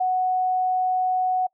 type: tone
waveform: sine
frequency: 740 Hz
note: F#5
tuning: in tune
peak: -19 dBFS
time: 0-1.47 s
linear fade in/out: 10 ms
effects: noise-tail reverb RT60 0.1 s tail -24 dB re dry